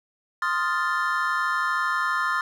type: chord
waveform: triangle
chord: F dominant seventh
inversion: second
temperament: equal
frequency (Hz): 1046.5 / 1244.5 / 1396.9 / 1760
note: C6 / Eb6 / F6 / A6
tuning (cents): 0 / 0 / 0 / 0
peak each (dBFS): -26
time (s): 0.42-2.41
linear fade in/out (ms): 2
effects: none

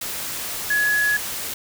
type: tone in noise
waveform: sine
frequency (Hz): 1686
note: G#6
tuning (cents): +26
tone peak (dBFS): -17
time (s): 0.7-1.17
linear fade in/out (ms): 5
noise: white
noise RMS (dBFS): -29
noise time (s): 0.01-1.54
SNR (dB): +9
effects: none

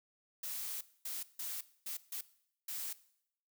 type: noise bursts at uneven times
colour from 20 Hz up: blue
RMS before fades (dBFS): -41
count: 6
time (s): 0.43-0.81 / 1.05-1.23 / 1.39-1.61 / 1.86-1.97 / 2.12-2.21 / 2.68-2.93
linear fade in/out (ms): 5
effects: noise-tail reverb RT60 0.7 s tail -18 dB re dry

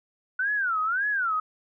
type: tone with vibrato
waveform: sine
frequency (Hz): 1460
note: F#6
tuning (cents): -24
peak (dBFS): -23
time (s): 0.39-1.4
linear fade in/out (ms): 5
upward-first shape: sine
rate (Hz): 1.8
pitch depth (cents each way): 260
effects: none

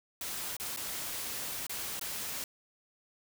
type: noise with dropouts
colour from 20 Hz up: white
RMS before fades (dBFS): -38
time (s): 0.21-2.44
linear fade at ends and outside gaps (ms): 1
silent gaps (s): 0.567-0.599 / 0.763-0.772 / 1.667-1.695 / 1.995-2.012
effects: none

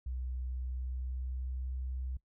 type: tone with pitch glide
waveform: sine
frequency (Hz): 63 to 64.25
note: B1 to C2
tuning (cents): +35 to -31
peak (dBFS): -35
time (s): 0.06-2.17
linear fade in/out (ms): 5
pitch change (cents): +34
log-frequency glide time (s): 0.47-1.93
effects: noise-tail reverb RT60 0.1 s tail -19 dB re dry

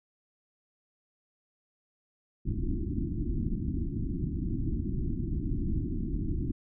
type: low-pass noise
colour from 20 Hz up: pink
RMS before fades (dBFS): -31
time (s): 2.45-6.52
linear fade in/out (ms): 10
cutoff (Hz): 350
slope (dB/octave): 96
effects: none

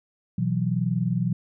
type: chord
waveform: sine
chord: B suspended fourth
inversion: none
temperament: equal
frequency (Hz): 123.47 / 164.81 / 185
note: B2 / E3 / F#3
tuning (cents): 0 / 0 / 0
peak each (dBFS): -26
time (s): 0.38-1.33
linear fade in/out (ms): 5
effects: none

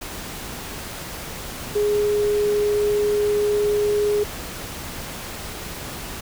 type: tone in noise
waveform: sine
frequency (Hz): 415.3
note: G#4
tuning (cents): 0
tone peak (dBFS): -17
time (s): 1.75-4.24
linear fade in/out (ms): 10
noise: pink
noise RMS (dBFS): -33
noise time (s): 0.01-6.21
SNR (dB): +13
effects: none

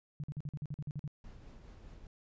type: tone bursts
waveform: sine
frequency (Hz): 146.83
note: D3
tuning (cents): 0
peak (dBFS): -36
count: 11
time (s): 0.2-1.077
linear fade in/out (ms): 0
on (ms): 37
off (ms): 47
type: noise with tremolo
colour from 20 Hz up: brown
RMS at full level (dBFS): -50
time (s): 1.24-2.07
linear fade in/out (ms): 2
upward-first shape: triangle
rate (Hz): 4.9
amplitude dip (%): 40
effects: resampled to 16000 Hz

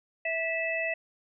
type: harmonic tone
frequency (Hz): 655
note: E5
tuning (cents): -11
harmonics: 1 / 3 / 4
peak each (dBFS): -32 / -32 / -32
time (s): 0.25-0.94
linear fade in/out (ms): 5
effects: none

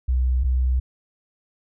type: tone pair in turn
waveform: sine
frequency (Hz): 63.2 / 63.54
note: B1 / B1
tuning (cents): +41 / +50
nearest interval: unison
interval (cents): 9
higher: second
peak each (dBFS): -17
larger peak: neither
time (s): 0.08-0.44 / 0.44-0.8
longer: neither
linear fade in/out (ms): 10
effects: none

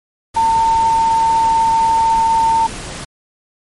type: tone in noise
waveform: sine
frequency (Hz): 904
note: A5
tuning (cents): +47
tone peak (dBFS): -10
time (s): 0.36-2.67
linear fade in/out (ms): 10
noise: pink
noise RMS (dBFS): -28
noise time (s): 0.34-3.05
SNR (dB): +15
effects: MP3 48 kbps

